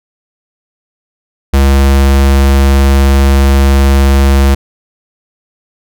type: tone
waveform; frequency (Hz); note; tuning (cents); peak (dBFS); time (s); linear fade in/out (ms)
square; 68.5; C#2; -20; -5; 1.53-4.55; 10
effects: none